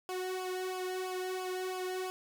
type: tone with flanger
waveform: sawtooth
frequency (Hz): 370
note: F#4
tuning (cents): 0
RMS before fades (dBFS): -37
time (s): 0.09-2.1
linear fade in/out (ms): 0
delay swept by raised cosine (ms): 0.5 to 1.9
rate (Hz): 3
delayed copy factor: -0.8
effects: none

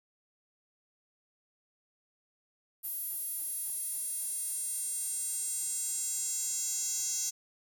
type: tone with high-pass filter sweep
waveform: square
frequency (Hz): 300.6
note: D4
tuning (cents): +40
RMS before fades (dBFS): -35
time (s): 2.83-7.31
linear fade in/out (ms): 20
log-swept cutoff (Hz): 12000 to 6500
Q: 4.7
effects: none

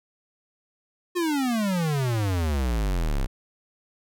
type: exponential sweep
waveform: square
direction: down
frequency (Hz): 363.9 to 30.92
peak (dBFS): -23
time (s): 1.15-3.27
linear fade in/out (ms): 20
effects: none

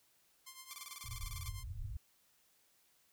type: tone with tremolo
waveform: 5% pulse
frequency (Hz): 1051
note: C6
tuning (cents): +7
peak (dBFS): -36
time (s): 0.46-1.64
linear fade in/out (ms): 10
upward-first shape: triangle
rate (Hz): 9.1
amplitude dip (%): 75
type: tone bursts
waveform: 5% pulse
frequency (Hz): 1156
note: D6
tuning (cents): -28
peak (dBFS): -34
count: 16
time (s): 0.71-1.483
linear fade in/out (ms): 0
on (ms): 23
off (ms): 27
type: low-pass noise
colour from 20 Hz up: white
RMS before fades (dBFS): -44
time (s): 1.04-1.97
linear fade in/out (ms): 2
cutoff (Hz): 120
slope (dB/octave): 96
effects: white hiss -72 dBFS RMS until 3.12 s

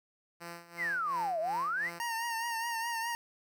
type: tone with tremolo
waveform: 5% pulse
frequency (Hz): 170.9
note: F3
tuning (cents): -37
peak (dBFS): -30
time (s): 0.4-2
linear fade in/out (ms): 20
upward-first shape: sine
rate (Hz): 2.8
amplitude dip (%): 80
type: exponential two-way sweep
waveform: sine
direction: down then up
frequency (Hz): 2182 to 620 to 2182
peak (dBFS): -30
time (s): 0.77-1.91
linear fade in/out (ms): 50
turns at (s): 1.4
type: tone with vibrato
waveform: 25% pulse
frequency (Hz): 924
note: A#5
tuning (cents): -16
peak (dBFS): -29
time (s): 2-3.15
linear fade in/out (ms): 0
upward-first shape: triangle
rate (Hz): 4.8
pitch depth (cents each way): 55
effects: none

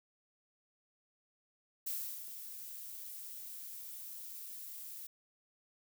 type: noise with ADSR envelope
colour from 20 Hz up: violet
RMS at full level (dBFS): -38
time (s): 1.86-5.07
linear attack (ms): 10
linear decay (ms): 340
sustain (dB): -9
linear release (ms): 6
effects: none

